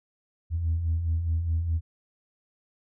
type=beating tone pair; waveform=sine; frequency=78.3 / 83.1 Hz; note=D#2 / E2; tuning=+11 / +15 cents; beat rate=4.8 Hz; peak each=-32 / -23 dBFS; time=0.5-1.81 s; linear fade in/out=50 ms; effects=tanh soft clip ceiling -19 dBFS